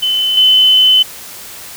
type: tone with level steps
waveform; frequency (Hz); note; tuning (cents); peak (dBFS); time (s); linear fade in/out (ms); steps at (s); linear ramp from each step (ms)
sine; 3035; F#7; +43; -11 / -5; 0.02-1.03; 10; 0.37; 5
effects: white hiss -31 dBFS RMS until 1.76 s